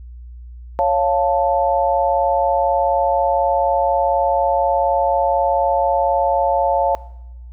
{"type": "chord", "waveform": "sine", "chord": "Db augmented", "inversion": "none", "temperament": "equal", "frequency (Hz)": [554.4, 698.5, 880], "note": ["Db5", "F5", "A5"], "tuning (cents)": [0, 0, 0], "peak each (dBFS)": -18, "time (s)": [0.79, 6.95], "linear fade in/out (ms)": 0, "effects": ["noise-tail reverb RT60 0.9 s tail -20 dB re dry", "added 60 Hz sine -33 dBFS peak until 7.52 s"]}